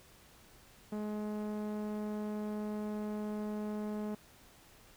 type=tone with low-pass filter; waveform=sawtooth; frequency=210.9 Hz; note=G#3; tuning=27 cents sharp; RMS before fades=-38 dBFS; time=0.92-4.15 s; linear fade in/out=5 ms; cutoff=920 Hz; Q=0.62; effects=pink hiss -60 dBFS RMS until 4.96 s